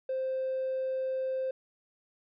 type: tone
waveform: triangle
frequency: 523.3 Hz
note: C5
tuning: in tune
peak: -26 dBFS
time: 0.09-1.51 s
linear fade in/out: 5 ms
effects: tanh soft clip ceiling -26 dBFS + resampled to 11025 Hz